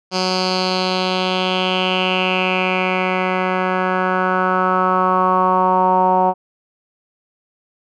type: tone with low-pass filter sweep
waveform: 10% pulse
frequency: 185 Hz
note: F#3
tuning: in tune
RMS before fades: -17 dBFS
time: 0.11-6.34 s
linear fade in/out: 50 ms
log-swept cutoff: 5100 to 840 Hz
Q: 4.6
effects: none